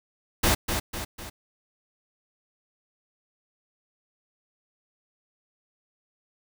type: noise with echo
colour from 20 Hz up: pink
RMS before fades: -21 dBFS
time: 0.43-0.55 s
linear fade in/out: 10 ms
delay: 250 ms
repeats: 3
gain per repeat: -6 dB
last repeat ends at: 1.3 s
effects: none